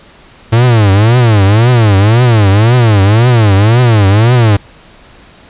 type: tone with vibrato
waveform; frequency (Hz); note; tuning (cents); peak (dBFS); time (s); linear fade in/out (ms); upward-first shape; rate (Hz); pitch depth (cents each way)
45% pulse; 110; A2; 0; -4; 0.52-4.57; 10; triangle; 1.9; 260
effects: pink hiss -39 dBFS RMS until 5.49 s + resampled to 8000 Hz